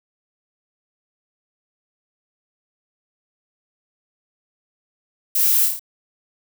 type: noise with echo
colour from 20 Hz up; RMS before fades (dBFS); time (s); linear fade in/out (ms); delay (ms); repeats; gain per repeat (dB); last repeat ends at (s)
violet; -19; 5.35-5.66; 5; 27; 5; -3; 5.795
effects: none